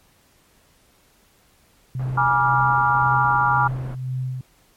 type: tone with tremolo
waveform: sine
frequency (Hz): 128.8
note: C3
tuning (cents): -27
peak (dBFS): -22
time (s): 1.95-4.41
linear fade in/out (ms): 2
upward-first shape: sine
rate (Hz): 1.9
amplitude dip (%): 50
type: low-pass noise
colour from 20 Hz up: pink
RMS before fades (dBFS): -37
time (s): 1.99-3.95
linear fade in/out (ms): 5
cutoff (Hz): 1100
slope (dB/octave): 12
type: chord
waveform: sine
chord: G# diminished seventh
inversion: none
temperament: equal with one note detuned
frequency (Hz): 830.6 / 964.1 / 1174.7 / 1396.9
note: G#5 / B5 / D6 / F6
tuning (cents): 0 / -42 / 0 / 0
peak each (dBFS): -21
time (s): 2.17-3.68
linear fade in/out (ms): 10
effects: pink hiss -58 dBFS RMS until 4.76 s + MP3 64 kbps